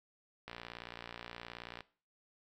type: click train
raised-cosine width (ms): 0.3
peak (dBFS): -28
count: 79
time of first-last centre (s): 0.48-1.807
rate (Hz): 58.8
effects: noise-tail reverb RT60 0.4 s tail -19 dB re dry